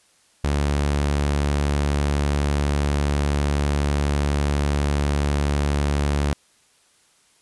sawtooth tone, 72.1 Hz, D2, 31 cents flat, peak -15 dBFS, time 0.44-6.33 s, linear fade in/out 0 ms, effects white hiss -59 dBFS RMS until 7.41 s + resampled to 24000 Hz

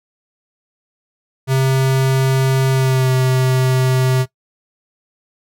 square tone with pitch glide, 132.8 to 129.54 Hz, C3 to C3, +26 to -17 cents, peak -13 dBFS, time 1.47-4.26 s, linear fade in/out 50 ms, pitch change -43 cents, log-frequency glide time 2.72-3.12 s, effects noise-tail reverb RT60 0.1 s tail -18 dB re dry

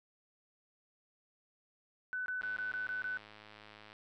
sine tone bursts, 1500 Hz, F#6, 23 cents sharp, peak -35 dBFS, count 7, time 2.13-3.172 s, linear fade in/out 0 ms, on 130 ms, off 22 ms
click train, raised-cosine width 0.3 ms, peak -37 dBFS, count 161, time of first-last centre 2.42-3.929 s, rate 106 Hz
effects none

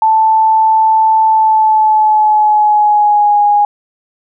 sine tone with pitch glide, 880 to 825.8 Hz, A5 to G#5, 0 to -10 cents, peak -6 dBFS, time 0.02-3.65 s, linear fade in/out 2 ms, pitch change -110 cents, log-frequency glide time 1.26-3.41 s, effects none

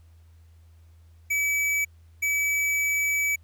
square tone pair in turn, 2291 / 2291 Hz, D7 / D7, -44 / -44 cents, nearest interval unison, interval 0 cents, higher neither, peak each -23 dBFS, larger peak neither, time 1.3-1.85 / 2.22-3.36 s, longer second, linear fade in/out 10 ms, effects added 82 Hz sine -50 dBFS peak until 3.43 s + pink hiss -68 dBFS RMS until 3.43 s

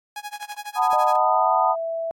sawtooth tone with tremolo, 830.6 Hz, G#5, in tune, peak -25 dBFS, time 0.16-1.16 s, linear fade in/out 2 ms, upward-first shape sine, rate 12 Hz, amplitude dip 95%
sine chord, B dominant seventh, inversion second, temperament just, 740.8 / 889 / 987.8 / 1234.7 Hz, F#5 / A5 / B5 / D#6, +2 / +18 / 0 / -14 cents, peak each -21 / -22 / -24 / -23 dBFS, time 0.75-1.76 s, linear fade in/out 50 ms
sine tone with pitch glide, 612 to 659.7 Hz, D#5 to E5, -29 to +1 cents, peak -24 dBFS, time 0.93-2.11 s, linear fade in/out 0 ms, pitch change +130 cents, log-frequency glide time 1.11-1.56 s
effects AAC 64 kbps

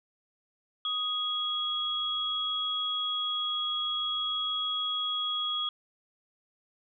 sine tone pair together, 1244.5 / 3322 Hz, D#6 / G#7, 0 / 0 cents, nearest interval octave + perfect fourth, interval 1700 cents, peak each -35 / -29 dBFS, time 0.85-5.69 s, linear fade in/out 2 ms, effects none

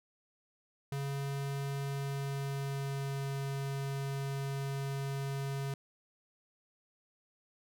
square tone with pitch glide, 139.1 to 137.82 Hz, C#3 to C#3, +6 to -10 cents, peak -35 dBFS, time 0.92-5.74 s, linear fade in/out 2 ms, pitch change -16 cents, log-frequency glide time 1.82-3.31 s, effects none

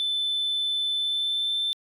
sine tone with pitch glide, 3520 to 3549 Hz, A7 to A7, 0 to +14 cents, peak -22 dBFS, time 0-1.73 s, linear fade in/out 0 ms, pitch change +14 cents, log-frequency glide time 0.95-1.6 s, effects tanh soft clip ceiling -21 dBFS

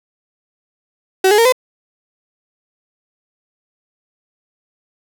35% pulse tone with pitch steps, 379 / 418.1 / 461.2 / 508.8 Hz, F#4 / G#4 / A#4 / C5, +42 / +12 / -19 / -48 cents, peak -7 dBFS, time 1.24-1.524 s, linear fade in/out 5 ms, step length 71 ms, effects none

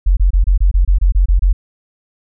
sine tone bursts, 45 Hz, F#1, 47 cents flat, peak -7 dBFS, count 11, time 0.06-1.53 s, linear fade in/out 10 ms, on 110 ms, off 26 ms, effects none

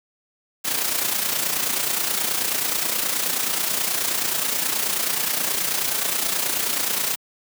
white noise with amplitude modulation, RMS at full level -21 dBFS, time 0.64-7.16 s, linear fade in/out 20 ms, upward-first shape sine, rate 29.4 Hz, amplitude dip 55%, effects high-pass 150 Hz 12 dB/octave

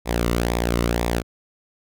sawtooth tone with flanger, 58.7 Hz, A#1, 13 cents sharp, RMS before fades -22 dBFS, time 0.05-1.23 s, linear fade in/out 50 ms, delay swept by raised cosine 0.67 to 1.24 ms, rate 2 Hz, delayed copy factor -0.6, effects none

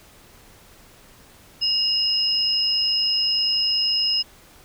sine tone pair together, 2853 / 5117 Hz, F7 / D#8, +36 / +48 cents, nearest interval minor seventh, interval 1012 cents, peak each -26 / -19 dBFS, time 1.61-4.23 s, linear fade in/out 20 ms, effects pink hiss -50 dBFS RMS until 4.64 s

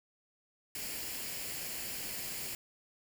white noise with comb filter, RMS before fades -40 dBFS, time 0.75-2.55 s, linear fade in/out 2 ms, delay 0.41 ms, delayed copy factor +0.5, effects none

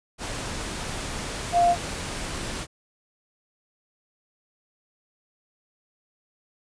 sine tone in noise, 697 Hz, F5, 4 cents flat, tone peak -16 dBFS, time 1.52-1.76 s, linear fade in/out 50 ms, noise pink, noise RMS -32 dBFS, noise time 0.18-2.67 s, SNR +13 dB, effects resampled to 22050 Hz

